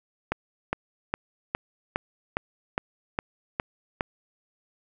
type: click train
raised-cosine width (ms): 0.5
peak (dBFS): -10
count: 10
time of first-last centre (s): 0.32-4.009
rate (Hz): 2.44
effects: none